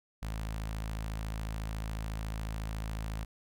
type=tone with notch filter; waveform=sawtooth; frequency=54 Hz; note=A1; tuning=32 cents flat; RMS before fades=-37 dBFS; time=0.22-3.25 s; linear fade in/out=10 ms; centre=370 Hz; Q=1.1; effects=none